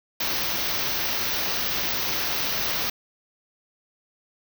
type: band-stop noise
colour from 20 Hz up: white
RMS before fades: -26 dBFS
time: 0.2-2.9 s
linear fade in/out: 5 ms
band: 6200 to 14000 Hz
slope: 96 dB/octave
effects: none